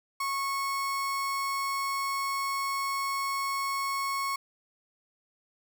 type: tone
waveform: 35% pulse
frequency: 1100 Hz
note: C#6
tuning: 14 cents flat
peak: -27 dBFS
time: 0.2-4.36 s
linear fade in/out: 5 ms
effects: none